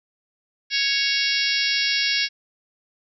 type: harmonic tone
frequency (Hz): 554.4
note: C#5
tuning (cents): 0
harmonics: 3 / 4 / 5 / 6 / 7 / 8 / 9 / 10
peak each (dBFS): -29 / -26 / -28 / -29 / -29 / -28 / -27 / -27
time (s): 0.7-2.29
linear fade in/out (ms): 50
effects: none